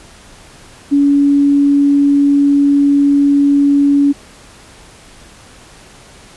sine tone, 283.4 Hz, C#4, 38 cents sharp, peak -7 dBFS, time 0.91-4.13 s, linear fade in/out 20 ms, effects pink hiss -40 dBFS RMS until 6.36 s + resampled to 24000 Hz

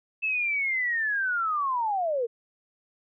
sine linear sweep, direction down, 2637 to 445.1 Hz, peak -24 dBFS, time 0.22-2.27 s, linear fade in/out 20 ms, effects none

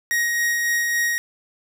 45% pulse tone with tremolo, 1883 Hz, A#6, 17 cents sharp, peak -18 dBFS, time 0.11-1.18 s, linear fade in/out 0 ms, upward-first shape sine, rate 3.6 Hz, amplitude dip 25%, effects none

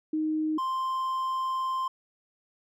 sine / triangle tone pair in turn, 311.1 / 1046.4 Hz, D#4 / C6, 0 / 0 cents, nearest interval octave + major sixth, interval 2100 cents, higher second, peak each -25 dBFS, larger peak neither, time 0.13-0.58 / 0.58-1.88 s, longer second, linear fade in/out 5 ms, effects none

